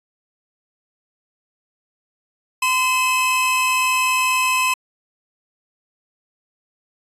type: tone pair together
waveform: 45% pulse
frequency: 1025 / 2583 Hz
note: C6 / E7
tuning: -36 / -36 cents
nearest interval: octave + major third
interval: 1600 cents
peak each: -19 dBFS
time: 2.62-4.74 s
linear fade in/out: 5 ms
effects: resampled to 32000 Hz